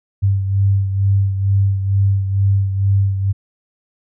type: beating tone pair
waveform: sine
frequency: 98 / 100.2 Hz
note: G2 / G2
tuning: 0 / +38 cents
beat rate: 2.2 Hz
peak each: -13 / -21 dBFS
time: 0.22-3.33 s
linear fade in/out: 20 ms
effects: none